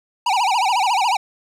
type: tone with vibrato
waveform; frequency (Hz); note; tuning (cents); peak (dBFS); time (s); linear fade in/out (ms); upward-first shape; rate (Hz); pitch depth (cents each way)
square; 860; A5; -40; -16; 0.26-1.17; 5; sine; 14; 240
effects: low-pass 7000 Hz 12 dB/octave + 8-bit